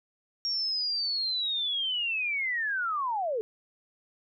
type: linear sweep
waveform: sine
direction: down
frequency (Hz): 5588 to 415.3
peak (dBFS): -27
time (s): 0.45-3.41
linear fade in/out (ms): 0
effects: none